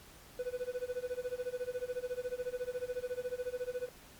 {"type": "tone with tremolo", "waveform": "triangle", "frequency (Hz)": 497.5, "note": "B4", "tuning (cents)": 13, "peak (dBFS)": -30, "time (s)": [0.39, 3.89], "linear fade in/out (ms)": 2, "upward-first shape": "sine", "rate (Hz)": 14, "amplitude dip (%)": 95, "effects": ["pink hiss -56 dBFS RMS until 4.19 s", "MP3 96 kbps"]}